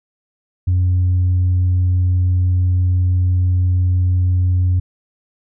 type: tone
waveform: sine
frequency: 90.6 Hz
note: F#2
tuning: 36 cents flat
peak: -10 dBFS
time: 0.67-4.8 s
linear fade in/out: 10 ms
effects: tanh soft clip ceiling -10 dBFS